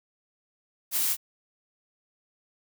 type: noise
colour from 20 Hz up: blue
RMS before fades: -26 dBFS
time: 0.91-1.17 s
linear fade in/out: 50 ms
effects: none